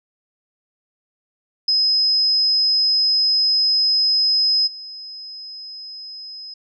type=tone with level steps; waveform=sine; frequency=5080 Hz; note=D#8; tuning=35 cents sharp; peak=-14 / -32 dBFS; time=1.68-6.54 s; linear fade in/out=5 ms; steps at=4.66 s; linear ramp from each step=20 ms; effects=none